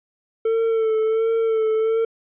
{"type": "tone with vibrato", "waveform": "triangle", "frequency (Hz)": 445.9, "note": "A4", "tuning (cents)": 23, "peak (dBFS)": -15, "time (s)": [0.45, 2.05], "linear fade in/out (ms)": 5, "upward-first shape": "sine", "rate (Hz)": 1.4, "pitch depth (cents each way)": 32, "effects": ["resampled to 8000 Hz"]}